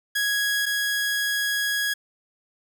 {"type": "tone pair in turn", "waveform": "sawtooth", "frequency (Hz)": [1661, 1661], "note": ["G#6", "G#6"], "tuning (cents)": [0, 0], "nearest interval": "unison", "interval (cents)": 0, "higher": "neither", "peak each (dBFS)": [-18, -19], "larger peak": "first", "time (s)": [[0.15, 0.66], [0.66, 1.94]], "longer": "second", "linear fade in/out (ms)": 10, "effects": []}